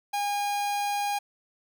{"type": "tone", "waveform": "45% pulse", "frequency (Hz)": 815, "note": "G#5", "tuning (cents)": -33, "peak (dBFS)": -26, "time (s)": [0.13, 1.19], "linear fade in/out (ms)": 10, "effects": []}